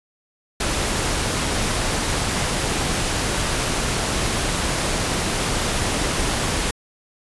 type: noise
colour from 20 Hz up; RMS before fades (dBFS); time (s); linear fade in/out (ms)
pink; -22; 0.6-6.71; 5
effects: resampled to 24000 Hz